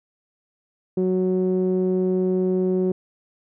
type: tone with low-pass filter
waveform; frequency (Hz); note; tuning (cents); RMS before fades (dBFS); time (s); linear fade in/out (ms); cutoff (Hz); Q
sawtooth; 185; F#3; 0; -21; 0.97-2.92; 5; 390; 3.1
effects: none